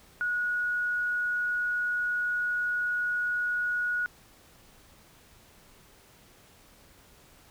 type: tone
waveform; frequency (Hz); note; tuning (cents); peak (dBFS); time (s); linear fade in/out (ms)
sine; 1456; F#6; -28; -26; 0.21-4.06; 0
effects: pink hiss -57 dBFS RMS until 7.5 s